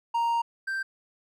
triangle tone pair in turn, 932.3 / 1567.9 Hz, A#5 / G6, 0 / 0 cents, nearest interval major sixth, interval 900 cents, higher second, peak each -21 / -26 dBFS, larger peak first, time 0.14-0.42 / 0.67-0.83 s, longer first, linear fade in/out 10 ms, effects none

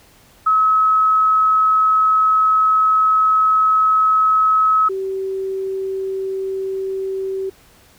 sine tone pair in turn, 1285 / 384 Hz, E6 / G4, -45 / -36 cents, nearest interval octave + major sixth, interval 2091 cents, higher first, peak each -11 / -20 dBFS, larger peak first, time 0.46-4.89 / 4.89-7.5 s, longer first, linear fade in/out 10 ms, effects pink hiss -50 dBFS RMS until 7.98 s

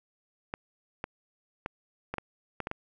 clicks, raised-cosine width 0.5 ms, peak -18 dBFS, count 8, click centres 0.539 / 1.041 / 1.661 / 2.14 / 2.183 / 2.603 / 2.671 / 2.714 s, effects none

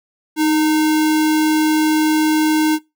sine tone with sample-and-hold, 311.1 Hz, D#4, in tune, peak -12 dBFS, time 0.36-2.79 s, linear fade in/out 50 ms, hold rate 1225 Hz, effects noise-tail reverb RT60 0.2 s tail -19 dB re dry

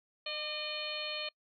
harmonic tone with a mistuned harmonic, 608 Hz, D#5, 40 cents flat, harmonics 1 / 2 / 3 / 4 / 5 / 6 / 7, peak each -43 / -48 / -50 / -41 / -41 / -46 / -41 dBFS, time 0.26-1.29 s, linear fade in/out 5 ms, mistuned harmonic 2, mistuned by -37 cents, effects noise-tail reverb RT60 0.1 s tail -25 dB re dry

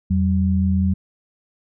sine tone pair together, 85.01 / 190.6 Hz, F2 / G3, -46 / -48 cents, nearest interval octave + major second, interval 1398 cents, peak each -18 dBFS, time 0.1-0.94 s, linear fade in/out 10 ms, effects none

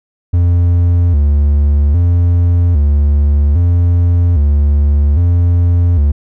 triangle tone with vibrato, 79.4 Hz, D#2, 36 cents sharp, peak -5 dBFS, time 0.33-6.12 s, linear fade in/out 10 ms, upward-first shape square, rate 0.62 Hz, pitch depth 160 cents each way, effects none

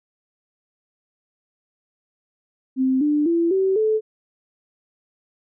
sine tone with pitch steps, 261.4 / 296.8 / 337 / 382.7 / 434.6 Hz, C4 / D4 / E4 / G4 / A4, -1 / +18 / +38 / -42 / -21 cents, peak -16 dBFS, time 2.76-4.01 s, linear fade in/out 50 ms, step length 250 ms, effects none

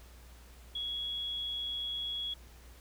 sine tone, 3343 Hz, G#7, 11 cents sharp, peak -34 dBFS, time 0.75-2.34 s, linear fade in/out 5 ms, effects added 60 Hz sine -52 dBFS peak until 2.8 s + pink hiss -59 dBFS RMS until 2.8 s

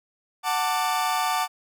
40% pulse chord, D major, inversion first, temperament equal with one note detuned, 740 / 888.2 / 1174.7 Hz, F#5 / A5 / D6, 0 / +16 / 0 cents, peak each -26 dBFS, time 0.43-1.48 s, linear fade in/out 50 ms, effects none

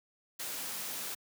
white noise, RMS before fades -39 dBFS, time 0.39-1.15 s, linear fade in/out 10 ms, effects high-pass 150 Hz 12 dB/octave

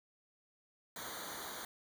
pink noise with comb filter, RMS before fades -45 dBFS, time 0.96-1.65 s, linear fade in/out 2 ms, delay 0.38 ms, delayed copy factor -1, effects none

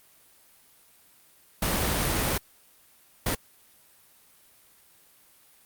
pink noise bursts at uneven times, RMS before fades -26 dBFS, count 2, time 1.62-2.38 / 3.26-3.35 s, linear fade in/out 5 ms, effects white hiss -58 dBFS RMS until 5.65 s + Opus 32 kbps

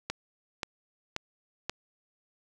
click train, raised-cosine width 0.2 ms, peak -14 dBFS, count 4, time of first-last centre 0.1-1.696 s, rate 1.88 Hz, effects none

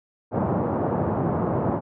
pink band-pass noise, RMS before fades -24 dBFS, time 0.31-1.81 s, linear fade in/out 50 ms, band 100 to 980 Hz, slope 24 dB/octave, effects none

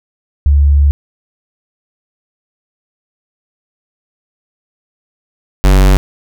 sine / square tone pair in turn, 71.5 / 47.54 Hz, D2 / F#1, -46 / +48 cents, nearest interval perfect fifth, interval 706 cents, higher first, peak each -5 dBFS, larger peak neither, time 0.46-0.91 / 5.64-5.97 s, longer first, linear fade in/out 0 ms, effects none

